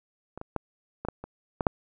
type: clicks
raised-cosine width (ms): 1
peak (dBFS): -25 / -23 / -14 / -20 / -14 / -24 / -13 / -6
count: 8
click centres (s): 0.376 / 0.414 / 0.563 / 1.05 / 1.086 / 1.24 / 1.608 / 1.668
effects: none